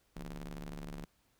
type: ring-modulated tone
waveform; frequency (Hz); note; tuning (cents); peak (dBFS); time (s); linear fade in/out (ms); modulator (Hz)
sawtooth; 72.3; D2; -27; -35; 0.16-1.05; 5; 98.8
effects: pink hiss -73 dBFS RMS until 1.39 s